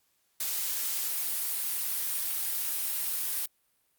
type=noise; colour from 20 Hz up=blue; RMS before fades=-31 dBFS; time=0.4-3.46 s; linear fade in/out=5 ms; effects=white hiss -72 dBFS RMS until 3.98 s + Opus 48 kbps